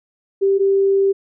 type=tone pair in turn; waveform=sine; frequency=392 / 392 Hz; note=G4 / G4; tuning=0 / 0 cents; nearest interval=unison; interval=0 cents; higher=neither; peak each=-12 dBFS; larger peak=neither; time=0.41-0.59 / 0.59-1.13 s; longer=second; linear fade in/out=20 ms; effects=none